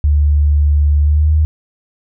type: tone with pitch glide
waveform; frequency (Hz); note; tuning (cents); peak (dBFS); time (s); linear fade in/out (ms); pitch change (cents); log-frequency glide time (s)
sine; 73.42 to 77.16; D2 to D#2; 0 to -14; -8; 0.04-1.45; 0; +86; 1.01-1.33
effects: none